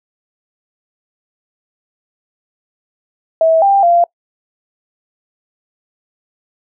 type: tone with pitch steps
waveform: sine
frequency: 649 / 792 / 690 Hz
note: E5 / G5 / F5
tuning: -27 / +18 / -21 cents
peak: -7 dBFS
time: 3.41-4.04 s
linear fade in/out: 2 ms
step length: 210 ms
effects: noise-tail reverb RT60 0.1 s tail -24 dB re dry